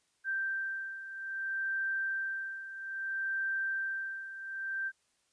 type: beating tone pair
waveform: sine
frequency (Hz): 1568 / 1568.61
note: G6 / G6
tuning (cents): 0 / +1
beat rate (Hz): 0.61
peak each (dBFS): -39 / -34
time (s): 0.24-4.92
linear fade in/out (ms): 50
effects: white hiss -74 dBFS RMS until 5.32 s + resampled to 22050 Hz